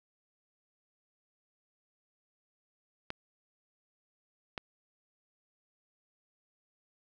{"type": "clicks", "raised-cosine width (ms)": 0.3, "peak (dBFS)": -20, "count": 2, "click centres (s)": [3.104, 4.578], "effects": []}